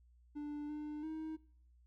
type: tone with pitch steps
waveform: triangle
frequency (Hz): 294.6 / 299.9 / 315.3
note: D4 / D4 / D#4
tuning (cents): +6 / +36 / +23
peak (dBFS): -38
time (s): 0.35-1.37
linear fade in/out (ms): 20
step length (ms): 340
effects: noise-tail reverb RT60 0.6 s tail -22 dB re dry + added 60 Hz sine -63 dBFS peak until 1.86 s